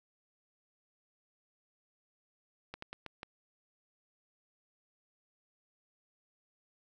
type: slowing click train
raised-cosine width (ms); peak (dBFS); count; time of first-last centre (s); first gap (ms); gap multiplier
0.3; -26; 5; 2.74-3.231; 84; 1.26
effects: none